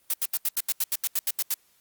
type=noise bursts; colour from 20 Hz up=blue; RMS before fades=-25 dBFS; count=13; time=0.1-1.541 s; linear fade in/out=2 ms; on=37 ms; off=80 ms; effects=white hiss -64 dBFS RMS until 1.8 s + Opus 32 kbps